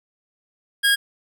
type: tone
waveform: 25% pulse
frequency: 1634 Hz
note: G#6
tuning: 29 cents flat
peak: -11 dBFS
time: 0.83-0.96 s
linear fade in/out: 20 ms
effects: none